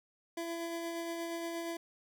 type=tone with tremolo; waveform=25% pulse; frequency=335.9 Hz; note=E4; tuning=33 cents sharp; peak=-32 dBFS; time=0.37-1.77 s; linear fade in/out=5 ms; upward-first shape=sine; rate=8.5 Hz; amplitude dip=25%; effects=none